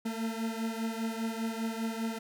40% pulse beating tone pair, 223.6 / 228.6 Hz, A3 / A#3, +28 / -34 cents, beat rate 5 Hz, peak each -33 / -36 dBFS, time 0.05-2.19 s, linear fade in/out 10 ms, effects none

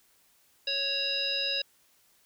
harmonic tone, 554.4 Hz, C#5, in tune, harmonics 1 / 3 / 5 / 7 / 9, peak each -39 / -41 / -33 / -31 / -33 dBFS, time 0.67-1.62 s, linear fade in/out 5 ms, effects white hiss -65 dBFS RMS until 2.25 s

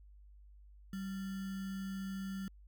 sine tone with sample-and-hold, 192.7 Hz, G3, 29 cents flat, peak -38 dBFS, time 0.93-2.48 s, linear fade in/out 2 ms, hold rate 1575 Hz, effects added 50 Hz sine -55 dBFS peak until 2.67 s

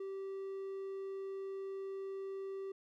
triangle tone, 388.4 Hz, G4, 16 cents flat, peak -38 dBFS, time 0-2.72 s, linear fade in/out 5 ms, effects none

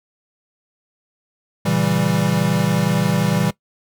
square chord, A# diminished seventh, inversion none, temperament equal, 116.54 / 138.59 / 164.81 / 196 Hz, A#2 / C#3 / E3 / G3, 0 / 0 / 0 / 0 cents, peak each -25 / -24 / -20 / -21 dBFS, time 1.65-3.51 s, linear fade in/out 10 ms, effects noise-tail reverb RT60 0.1 s tail -20 dB re dry

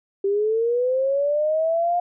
sine linear sweep, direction up, 390 to 710 Hz, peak -18 dBFS, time 0.24-2 s, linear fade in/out 5 ms, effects none

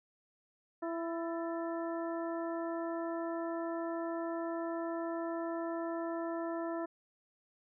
harmonic tone with a mistuned harmonic, 333.4 Hz, E4, 20 cents sharp, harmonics 1 / 2 / 3 / 4 / 5, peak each -37 / -39 / -45 / -47 / -51 dBFS, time 0.82-6.86 s, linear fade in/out 10 ms, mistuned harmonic 5, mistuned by +93 cents, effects none

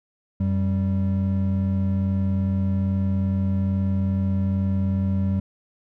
triangle tone pair together, 91.8 / 194.2 Hz, F#2 / G3, -13 / -16 cents, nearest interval octave + minor second, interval 1297 cents, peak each -20 / -21 dBFS, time 0.4-5.4 s, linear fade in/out 5 ms, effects none

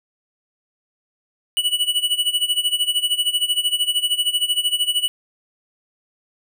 square tone with tremolo, 2947 Hz, F#7, 8 cents flat, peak -15 dBFS, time 1.57-5.08 s, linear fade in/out 0 ms, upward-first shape sine, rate 13 Hz, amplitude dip 85%, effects none

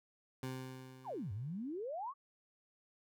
20% pulse tone with exponential decay, 129.9 Hz, C3, 12 cents flat, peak -34 dBFS, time 0.43-1.86 s, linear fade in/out 2 ms, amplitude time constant 310 ms
sine exponential two-way sweep, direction down then up, 1174.7 to 92.5 to 1174.7 Hz, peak -39 dBFS, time 1.04-2.14 s, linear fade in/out 50 ms, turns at 1.32 s
effects none

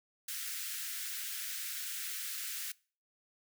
white high-pass noise, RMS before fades -40 dBFS, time 0.28-2.72 s, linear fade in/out 5 ms, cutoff 1400 Hz, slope 48 dB/octave, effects noise-tail reverb RT60 0.4 s tail -23 dB re dry

